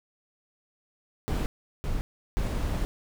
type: noise bursts at uneven times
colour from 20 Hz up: brown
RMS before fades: -28 dBFS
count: 3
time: 1.28-1.46 / 1.84-2.01 / 2.37-2.85 s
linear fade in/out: 0 ms
effects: none